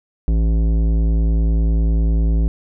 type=tone with tanh clipping; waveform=triangle; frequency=55 Hz; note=A1; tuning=in tune; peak=-15 dBFS; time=0.28-2.48 s; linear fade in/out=0 ms; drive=18 dB; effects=none